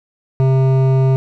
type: tone with hard clipping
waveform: sine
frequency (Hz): 132.4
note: C3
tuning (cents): +21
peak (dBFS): -12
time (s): 0.4-1.16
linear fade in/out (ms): 0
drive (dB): 12
effects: none